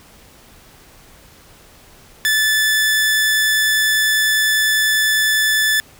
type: tone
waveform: sawtooth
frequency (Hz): 1745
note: A6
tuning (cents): -15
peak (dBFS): -10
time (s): 2.25-5.8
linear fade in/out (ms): 0
effects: pink hiss -46 dBFS RMS until 5.99 s